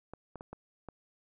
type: clicks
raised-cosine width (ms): 1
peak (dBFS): -29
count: 5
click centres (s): 0.136 / 0.357 / 0.409 / 0.53 / 0.887
effects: none